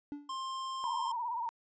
triangle tone with exponential decay, 289.7 Hz, D4, 24 cents flat, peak -33 dBFS, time 0.12-0.38 s, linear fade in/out 0 ms, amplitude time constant 55 ms
square tone, 1056 Hz, C6, 16 cents sharp, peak -37 dBFS, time 0.29-1.12 s, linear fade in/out 5 ms
sine tone with vibrato, 946 Hz, A#5, 25 cents sharp, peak -33 dBFS, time 0.84-1.49 s, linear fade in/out 0 ms, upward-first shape sine, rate 17 Hz, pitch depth 82 cents each way
effects resampled to 16000 Hz

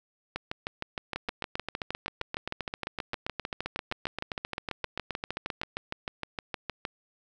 two click trains, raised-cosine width 0.3 ms, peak -16 / -16 dBFS, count 43 / 35, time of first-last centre 0.36-6.851 / 1.16-5.634 s, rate 6.47 / 7.6 Hz, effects none

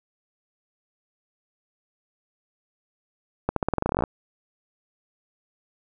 accelerating click train, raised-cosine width 1 ms, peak -8 dBFS, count 16, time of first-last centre 3.49-4.038 s, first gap 73 ms, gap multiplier 0.89, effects none

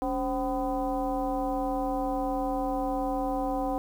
sine tone with frequency modulation, 523.3 Hz, C5, in tune, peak -26 dBFS, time 0.02-3.78 s, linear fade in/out 0 ms, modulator 242 Hz, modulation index 1.6, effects 9-bit

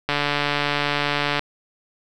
click train, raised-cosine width 0.3 ms, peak -5 dBFS, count 190, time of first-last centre 0.09-1.393 s, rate 145 Hz, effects none

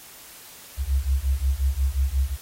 sine beating tone pair, 64.6 / 70.2 Hz, C2 / C#2, -21 / +22 cents, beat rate 5.6 Hz, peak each -23 dBFS, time 0.77-2.37 s, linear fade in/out 50 ms, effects white hiss -45 dBFS RMS until 2.41 s + AAC 48 kbps

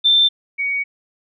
sine tone pair in turn, 3563 / 2245 Hz, A7 / C#7, +21 / +21 cents, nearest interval minor sixth, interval 800 cents, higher first, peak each -10 / -18 dBFS, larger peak first, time 0.04-0.29 / 0.58-0.84 s, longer second, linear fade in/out 20 ms, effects none

